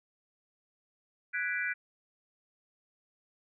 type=chord; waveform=sine; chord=G# half-diminished seventh; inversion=third; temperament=equal; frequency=1480 / 1661.2 / 1975.5 / 2349 Hz; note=F#6 / G#6 / B6 / D7; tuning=0 / 0 / 0 / 0 cents; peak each=-34 / -37 / -36 / -37 dBFS; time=1.33-1.74 s; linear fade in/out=20 ms; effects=none